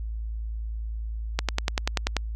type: click train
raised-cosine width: 0.2 ms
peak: -6 dBFS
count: 9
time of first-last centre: 1.39-2.167 s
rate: 10.3 Hz
effects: added 55 Hz sine -29 dBFS peak until 2.35 s

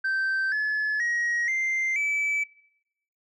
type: tone with pitch steps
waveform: sine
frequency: 1556 / 1716.5 / 1893.7 / 2089 / 2305 Hz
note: G6 / A6 / A#6 / C7 / D7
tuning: -13 / -43 / +27 / -3 / -33 cents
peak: -21 dBFS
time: 0.04-2.44 s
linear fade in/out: 10 ms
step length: 480 ms
effects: noise-tail reverb RT60 0.8 s tail -22 dB re dry + tanh soft clip ceiling -22 dBFS

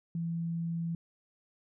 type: tone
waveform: sine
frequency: 167.3 Hz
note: E3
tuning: 26 cents sharp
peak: -31 dBFS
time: 0.15-0.95 s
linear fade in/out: 2 ms
effects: none

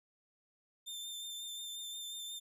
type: tone with vibrato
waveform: sawtooth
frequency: 3580 Hz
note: A7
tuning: 29 cents sharp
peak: -39 dBFS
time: 0.86-2.4 s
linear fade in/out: 20 ms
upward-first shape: triangle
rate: 5.6 Hz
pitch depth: 22 cents each way
effects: none

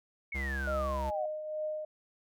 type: exponential sweep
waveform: sine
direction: down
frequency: 2239 to 698.5 Hz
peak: -35 dBFS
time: 0.32-1.26 s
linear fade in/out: 5 ms
type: tone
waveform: square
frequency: 67.8 Hz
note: C#2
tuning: 38 cents flat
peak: -35 dBFS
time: 0.34-1.11 s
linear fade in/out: 20 ms
type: tone with tremolo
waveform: sine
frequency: 615 Hz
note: D#5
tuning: 20 cents flat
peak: -31 dBFS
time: 0.67-1.85 s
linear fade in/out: 5 ms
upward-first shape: triangle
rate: 2.3 Hz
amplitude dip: 55%
effects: none

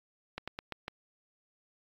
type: slowing click train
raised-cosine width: 0.3 ms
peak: -21 dBFS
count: 5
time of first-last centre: 0.38-0.881 s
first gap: 96 ms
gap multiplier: 1.18
effects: AAC 64 kbps

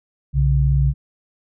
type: tone pair together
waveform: sine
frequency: 61.87 / 138.9 Hz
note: B1 / C#3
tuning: +4 / +4 cents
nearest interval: octave + major second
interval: 1400 cents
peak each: -16 dBFS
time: 0.33-0.94 s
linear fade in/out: 50 ms
effects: none

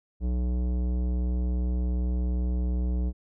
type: tone with tanh clipping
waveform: sine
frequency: 61.3 Hz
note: B1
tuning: 12 cents flat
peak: -26 dBFS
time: 0.2-3.13 s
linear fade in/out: 50 ms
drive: 15 dB
effects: none

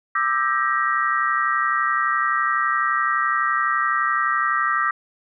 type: chord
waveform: sine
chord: E half-diminished seventh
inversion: third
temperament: just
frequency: 1186.7 / 1318.5 / 1582.2 / 1898.7 Hz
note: D6 / E6 / G6 / Bb6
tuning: +18 / 0 / +16 / +31 cents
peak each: -22 / -23 / -27 / -24 dBFS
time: 0.15-4.91 s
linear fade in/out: 5 ms
effects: none

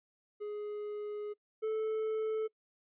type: tone pair in turn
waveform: triangle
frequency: 417.6 / 437.2 Hz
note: G#4 / A4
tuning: +10 / -11 cents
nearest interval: minor second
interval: 79 cents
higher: second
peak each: -35 / -29 dBFS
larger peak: second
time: 0.4-1.34 / 1.62-2.48 s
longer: first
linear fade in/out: 20 ms
effects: noise-tail reverb RT60 0.1 s tail -25 dB re dry + resampled to 8000 Hz

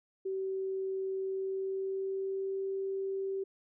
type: tone with pitch glide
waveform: sine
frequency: 382.9 to 387.6 Hz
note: G4 to G4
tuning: -41 to -20 cents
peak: -32 dBFS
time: 0.25-3.44 s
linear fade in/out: 10 ms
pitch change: +21 cents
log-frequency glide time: 1.14-2.65 s
effects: none

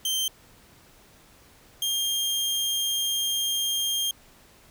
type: tone pair in turn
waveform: sawtooth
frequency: 3131 / 3208 Hz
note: G7 / G7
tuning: -3 / +39 cents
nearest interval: unison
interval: 42 cents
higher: second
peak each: -21 dBFS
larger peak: neither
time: 0.05-0.28 / 1.82-4.11 s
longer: second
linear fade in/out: 2 ms
effects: pink hiss -55 dBFS RMS until 4.7 s

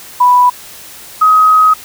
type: tone pair in turn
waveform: sine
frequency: 987.8 / 1263.5 Hz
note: B5 / D#6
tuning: 0 / +26 cents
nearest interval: major third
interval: 426 cents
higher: second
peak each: -4 dBFS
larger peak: neither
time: 0.2-0.5 / 1.21-1.74 s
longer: second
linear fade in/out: 10 ms
effects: white hiss -33 dBFS RMS until 1.84 s

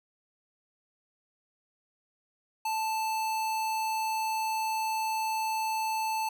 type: tone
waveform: square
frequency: 880 Hz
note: A5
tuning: in tune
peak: -29 dBFS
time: 2.65-6.29 s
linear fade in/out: 5 ms
effects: none

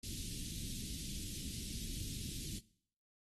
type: band-stop noise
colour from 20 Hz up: pink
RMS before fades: -44 dBFS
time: 0.03-2.59 s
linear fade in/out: 5 ms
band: 280 to 3200 Hz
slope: 24 dB/octave
effects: noise-tail reverb RT60 0.6 s tail -20 dB re dry + AAC 32 kbps

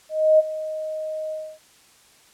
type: tone with ADSR envelope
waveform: sine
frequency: 624 Hz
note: D#5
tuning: 5 cents sharp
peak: -10 dBFS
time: 0.09-1.59 s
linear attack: 300 ms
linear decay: 26 ms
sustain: -16 dB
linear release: 270 ms
effects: white hiss -54 dBFS RMS until 2.33 s + low-pass 10000 Hz 12 dB/octave

